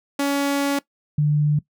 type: tone pair in turn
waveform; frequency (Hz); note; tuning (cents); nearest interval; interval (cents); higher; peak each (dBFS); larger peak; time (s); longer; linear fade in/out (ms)
sawtooth / sine; 281.3 / 148.69; C#4 / D3; +26 / +22; major seventh; 1104; first; -15; neither; 0.19-0.79 / 1.18-1.59; first; 5
effects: noise-tail reverb RT60 0.1 s tail -19 dB re dry